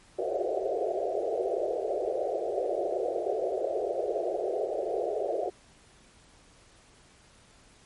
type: band-pass noise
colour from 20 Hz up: pink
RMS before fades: -30 dBFS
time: 0.18-5.5 s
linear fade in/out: 10 ms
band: 360 to 720 Hz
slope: 96 dB/octave
effects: pink hiss -58 dBFS RMS until 7.85 s + MP3 48 kbps